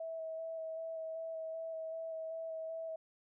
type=tone with vibrato; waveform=sine; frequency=648 Hz; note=E5; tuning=30 cents flat; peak=-39 dBFS; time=0-2.96 s; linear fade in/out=5 ms; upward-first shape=square; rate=2.6 Hz; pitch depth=12 cents each way; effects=none